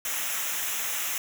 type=noise with comb filter; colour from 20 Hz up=white; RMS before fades=-30 dBFS; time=0.05-1.18 s; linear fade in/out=2 ms; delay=0.22 ms; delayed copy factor=-0.75; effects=none